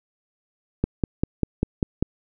click train, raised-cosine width 3 ms, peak -7 dBFS, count 7, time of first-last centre 0.84-2.026 s, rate 5.06 Hz, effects none

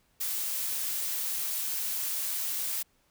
blue noise, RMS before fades -32 dBFS, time 0.2-2.83 s, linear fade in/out 10 ms, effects pink hiss -69 dBFS RMS until 3.1 s

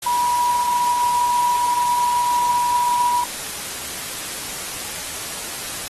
sine tone in noise, 971 Hz, B5, 30 cents flat, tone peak -16 dBFS, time 0.06-3.24 s, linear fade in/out 5 ms, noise white, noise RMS -29 dBFS, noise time 0.02-5.88 s, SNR +10 dB, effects AAC 32 kbps

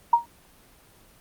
sine tone with exponential decay, 940 Hz, A#5, 14 cents sharp, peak -10 dBFS, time 0.13-0.26 s, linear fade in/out 5 ms, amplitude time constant 27 ms, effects pink hiss -55 dBFS RMS until 1.2 s + Opus 24 kbps

